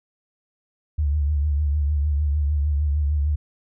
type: tone with vibrato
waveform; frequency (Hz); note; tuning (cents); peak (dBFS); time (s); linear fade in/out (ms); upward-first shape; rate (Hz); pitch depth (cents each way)
sine; 73.42; D2; 0; -18; 0.98-3.36; 10; triangle; 6.6; 85
effects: none